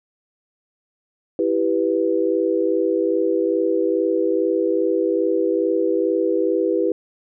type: chord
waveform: sine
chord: E minor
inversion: none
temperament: equal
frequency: 329.6 / 392 / 493.9 Hz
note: E4 / G4 / B4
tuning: 0 / 0 / 0 cents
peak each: -21 dBFS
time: 1.39-6.92 s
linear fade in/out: 2 ms
effects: none